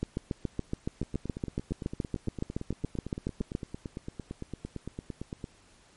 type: two click trains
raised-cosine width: 3 ms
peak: -23 / -17 dBFS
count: 40 / 26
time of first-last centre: 1.03-5.442 / 0.03-3.551 s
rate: 8.84 / 7.1 Hz
effects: pink hiss -60 dBFS RMS until 5.96 s + MP3 48 kbps